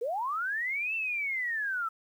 sine linear two-way sweep, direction up then down, 434.5 to 2692 to 1294 Hz, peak -29 dBFS, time 0.01-1.89 s, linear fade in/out 10 ms, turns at 0.95 s, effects 10-bit

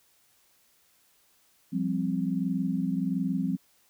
sine chord, F suspended second, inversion none, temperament equal, 174.61 / 196 / 261.6 Hz, F3 / G3 / C4, 0 / 0 / 0 cents, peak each -30 dBFS, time 1.72-3.57 s, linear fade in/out 20 ms, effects white hiss -65 dBFS RMS until 3.89 s

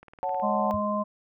click train, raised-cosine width 0.5 ms, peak -32 dBFS, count 8, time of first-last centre 0.03-0.398 s, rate 19 Hz
sine chord, F# minor, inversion second, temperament equal, 554.4 / 740 / 880 Hz, C#5 / F#5 / A5, 0 / 0 / 0 cents, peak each -32 / -29 / -30 dBFS, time 0.23-0.71 s, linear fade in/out 0 ms
harmonic tone, 208.1 Hz, G#3, 4 cents sharp, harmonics 1 / 3 / 5, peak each -29 / -29 / -29 dBFS, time 0.42-1.04 s, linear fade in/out 20 ms
sine tone with exponential decay, 96.2 Hz, G2, 32 cents flat, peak -28 dBFS, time 0.74-0.84 s, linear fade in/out 0 ms, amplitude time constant 20 ms
effects none

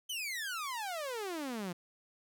sawtooth exponential sweep, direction down, 3137 to 168.5 Hz, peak -33 dBFS, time 0.09-1.73 s, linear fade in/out 10 ms, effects none

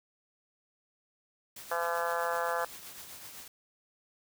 white noise with tremolo, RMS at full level -45 dBFS, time 1.56-3.48 s, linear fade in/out 5 ms, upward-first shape triangle, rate 7.8 Hz, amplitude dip 45%
harmonic tone, 170 Hz, F3, 46 cents flat, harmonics 3 / 4 / 5 / 6 / 7 / 8 / 9 / 10, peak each -35 / -36 / -37 / -38 / -38 / -39 / -40 / -40 dBFS, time 1.71-2.65 s, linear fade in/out 5 ms
effects none

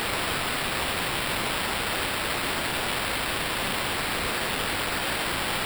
violet noise with sample-and-hold, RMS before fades -28 dBFS, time 0-5.65 s, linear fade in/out 0 ms, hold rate 6300 Hz, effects none

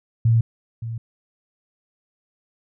sine tone with echo, 114.5 Hz, A#2, 31 cents flat, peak -13 dBFS, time 0.25-0.41 s, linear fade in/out 5 ms, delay 570 ms, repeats 1, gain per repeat -13 dB, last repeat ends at 0.98 s, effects none

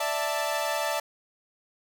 sawtooth chord, D suspended second, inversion none, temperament equal with one note detuned, 587.3 / 659.3 / 884.1 Hz, D5 / E5 / A5, 0 / 0 / +8 cents, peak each -27 dBFS, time 0-1 s, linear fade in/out 5 ms, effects none

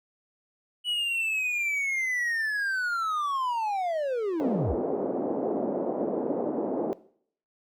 triangle linear sweep, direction down, 2959 to 38.97 Hz, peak -24 dBFS, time 0.84-4.76 s, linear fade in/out 50 ms
pink band-pass noise, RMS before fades -29 dBFS, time 4.4-6.93 s, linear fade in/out 0 ms, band 260 to 640 Hz, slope 24 dB/octave
effects noise-tail reverb RT60 0.6 s tail -19 dB re dry

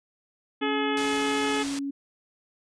sine tone, 278.6 Hz, C#4, 9 cents sharp, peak -28 dBFS, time 0.61-1.91 s, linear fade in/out 10 ms
harmonic tone, 425.6 Hz, G#4, 42 cents sharp, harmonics 1 / 2 / 3 / 4 / 5 / 6 / 7 / 8, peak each -29 / -32 / -34 / -35 / -36 / -37 / -37 / -38 dBFS, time 0.61-1.64 s, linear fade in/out 20 ms
white low-pass noise, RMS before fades -37 dBFS, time 0.97-1.79 s, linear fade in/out 2 ms, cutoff 8400 Hz, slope 12 dB/octave
effects resampled to 22050 Hz

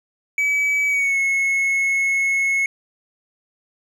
triangle tone with pitch glide, 2286 to 2184 Hz, D7 to C#7, -47 to -26 cents, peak -15 dBFS, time 0.38-2.66 s, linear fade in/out 2 ms, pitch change -79 cents, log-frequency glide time 0.87-1.18 s, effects none

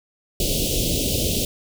pink band-stop noise, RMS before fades -22 dBFS, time 0.4-1.45 s, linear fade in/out 2 ms, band 600 to 2800 Hz, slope 48 dB/octave, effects none

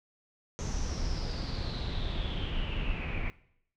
brown noise with low-pass filter sweep, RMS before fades -33 dBFS, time 0.59-3.3 s, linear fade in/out 0 ms, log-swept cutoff 6400 to 2300 Hz, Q 8.5, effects noise-tail reverb RT60 0.7 s tail -19 dB re dry

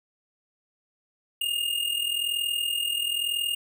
square tone with amplitude modulation, 2832 Hz, F7, 23 cents sharp, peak -23 dBFS, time 1.41-3.55 s, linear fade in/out 5 ms, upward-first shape sine, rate 41 Hz, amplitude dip 65%, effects none

